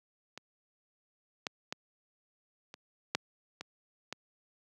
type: clicks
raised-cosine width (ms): 0.2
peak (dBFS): -26 / -16 / -18 / -28 / -10 / -23 / -20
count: 7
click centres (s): 0.376 / 1.468 / 1.725 / 2.741 / 3.15 / 3.61 / 4.126
effects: high-pass 150 Hz 12 dB/octave